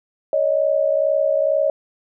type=tone pair together; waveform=sine; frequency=560.1 / 622.3 Hz; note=C#5 / D#5; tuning=+18 / 0 cents; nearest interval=major second; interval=182 cents; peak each=-18 dBFS; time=0.33-1.7 s; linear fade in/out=2 ms; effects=none